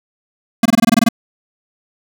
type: tone bursts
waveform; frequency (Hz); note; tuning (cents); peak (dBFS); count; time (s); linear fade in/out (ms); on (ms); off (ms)
square; 229.2; A#3; -29; -8; 10; 0.63-1.088; 5; 26; 22
effects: none